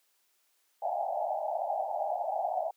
pink band-pass noise, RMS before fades -32 dBFS, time 0.82-2.71 s, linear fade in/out 5 ms, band 610 to 830 Hz, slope 96 dB/octave, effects white hiss -72 dBFS RMS until 2.76 s + high-pass 400 Hz 12 dB/octave

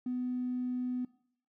triangle tone, 249.8 Hz, B3, 20 cents sharp, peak -28 dBFS, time 0.06-1.05 s, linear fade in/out 5 ms, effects noise-tail reverb RT60 0.6 s tail -23 dB re dry + tanh soft clip ceiling -29 dBFS

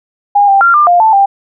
sine tone with pitch steps, 814 / 788 / 1382 / 1195 / 703 / 881 / 792 Hz, G#5 / G5 / F6 / D6 / F5 / A5 / G5, -35 / +9 / -19 / +30 / +11 / +2 / +18 cents, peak -4 dBFS, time 0.35-1.26 s, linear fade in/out 10 ms, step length 130 ms, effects none

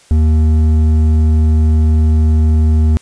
sine tone with hard clipping, 78.2 Hz, D#2, 9 cents sharp, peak -9 dBFS, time 0.11-2.97 s, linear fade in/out 0 ms, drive 7 dB, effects white hiss -46 dBFS RMS until 3.01 s + resampled to 22050 Hz

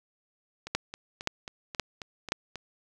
two click trains, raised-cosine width 0.2 ms, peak -21 / -9 dBFS, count 8 / 4, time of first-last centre 0.67-2.557 / 0.75-2.321 s, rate 3.71 / 1.91 Hz, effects none

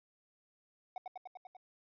triangle tone with echo, 740 Hz, F#5, in tune, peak -36 dBFS, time 0.96-0.98 s, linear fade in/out 2 ms, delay 98 ms, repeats 6, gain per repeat -2 dB, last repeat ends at 1.568 s, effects resampled to 11025 Hz

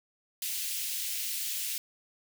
white high-pass noise, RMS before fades -34 dBFS, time 0.42-1.78 s, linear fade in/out 2 ms, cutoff 2300 Hz, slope 24 dB/octave, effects none

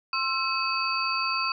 sine tone cluster, 1060 / 1336 / 2567 / 4585 Hz, C6 / E6 / E7 / D8, +22 / +23 / -47 / -42 cents, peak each -30 dBFS, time 0.13-1.52 s, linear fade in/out 2 ms, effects none

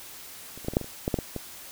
clicks, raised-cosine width 2 ms, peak -29 / -29 / -14 / -21 / -7 / -21 / -28 / -12 / -10 / -15 / -18 dBFS, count 11, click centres 0.576 / 0.647 / 0.684 / 0.736 / 0.769 / 0.813 / 0.844 / 1.079 / 1.142 / 1.188 / 1.363 s, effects white hiss -44 dBFS RMS until 1.71 s

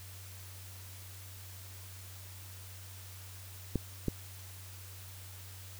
clicks, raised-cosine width 3 ms, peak -17 dBFS, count 2, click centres 3.757 / 4.083 s, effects added 94 Hz sine -48 dBFS peak until 5.79 s + white hiss -52 dBFS RMS until 5.79 s

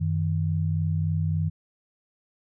sine tone pair together, 94 / 157.52 Hz, F#2 / D#3, +28 / +22 cents, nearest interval major sixth, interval 894 cents, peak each -25 dBFS, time 0-1.5 s, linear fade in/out 20 ms, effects none

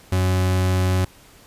40% pulse tone, 92.5 Hz, F#2, in tune, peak -16 dBFS, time 0.12-1.05 s, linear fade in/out 5 ms, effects pink hiss -49 dBFS RMS until 1.46 s + resampled to 32000 Hz

